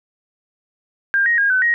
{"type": "tone with pitch steps", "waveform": "sine", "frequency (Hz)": [1600, 1877, 1626, 1514, 1883], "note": ["G6", "A#6", "G#6", "F#6", "A#6"], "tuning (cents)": [35, 11, -37, 39, 17], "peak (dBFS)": -13, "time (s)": [1.14, 1.74], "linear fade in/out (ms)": 0, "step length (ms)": 120, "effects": []}